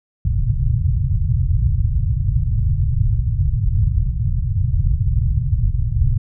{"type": "low-pass noise", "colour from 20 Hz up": "white", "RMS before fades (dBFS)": -17, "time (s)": [0.25, 6.18], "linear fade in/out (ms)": 5, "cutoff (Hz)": 130, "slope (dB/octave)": 48, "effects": []}